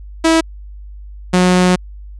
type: tone pair in turn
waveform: sawtooth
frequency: 325.2 / 181.46 Hz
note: E4 / F#3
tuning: -23 / -33 cents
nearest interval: minor seventh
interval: 1010 cents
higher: first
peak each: -5 dBFS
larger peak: neither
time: 0.24-0.41 / 1.33-1.76 s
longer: second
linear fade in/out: 10 ms
effects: added 50 Hz sine -30 dBFS peak until 2.19 s + resampled to 22050 Hz